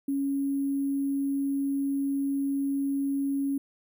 sine tone with sample-and-hold, 277.2 Hz, C#4, in tune, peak -25 dBFS, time 0.08-3.58 s, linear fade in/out 5 ms, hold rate 11025 Hz, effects none

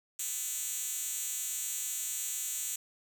5% pulse tone with high-pass filter, 251.5 Hz, B3, 32 cents sharp, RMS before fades -36 dBFS, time 0.19-2.76 s, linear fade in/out 5 ms, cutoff 7300 Hz, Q 1.6, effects none

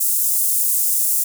pink high-pass noise, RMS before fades -18 dBFS, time 0-1.24 s, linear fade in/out 10 ms, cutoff 8500 Hz, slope 24 dB/octave, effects none

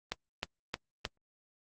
click train, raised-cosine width 0.2 ms, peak -15 dBFS, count 4, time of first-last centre 0.12-1.052 s, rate 3.22 Hz, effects Opus 24 kbps

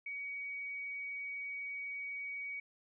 sine tone, 2256 Hz, C#7, 30 cents sharp, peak -39 dBFS, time 0.06-2.6 s, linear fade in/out 5 ms, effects none

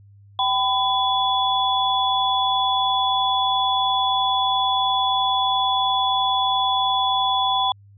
sine tone cluster, 774 / 1003 / 3421 Hz, G5 / B5 / A7, -22 / +26 / -49 cents, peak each -22 dBFS, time 0.39-7.72 s, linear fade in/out 2 ms, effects added 100 Hz sine -46 dBFS peak until 7.97 s

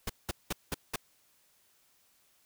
pink noise bursts, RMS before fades -33 dBFS, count 5, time 0.07-0.96 s, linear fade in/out 5 ms, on 26 ms, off 190 ms, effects white hiss -68 dBFS RMS until 2.45 s

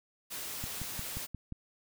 white noise, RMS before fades -40 dBFS, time 0.3-1.27 s, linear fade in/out 20 ms
click train, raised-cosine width 5 ms, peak -27 dBFS, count 6, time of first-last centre 0.64-1.523 s, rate 5.66 Hz
effects none

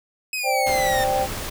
sawtooth exponential sweep, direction down, 2560 to 1800 Hz, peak -21 dBFS, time 0.33-1.04 s, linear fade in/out 2 ms
sine chord, C suspended second, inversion none, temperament equal, 523.3 / 587.3 / 784 Hz, C5 / D5 / G5, 0 / 0 / 0 cents, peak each -24 / -27 / -21 dBFS, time 0.43-1.28 s, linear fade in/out 50 ms
pink noise, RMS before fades -30 dBFS, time 0.66-1.5 s, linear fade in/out 10 ms
effects none

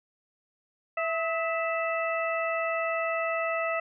harmonic tone with a mistuned harmonic, 660 Hz, E5, 2 cents sharp, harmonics 1 / 2 / 3 / 4, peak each -29 / -32 / -34 / -35 dBFS, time 0.97-3.8 s, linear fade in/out 5 ms, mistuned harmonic 2, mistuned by -46 cents, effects none

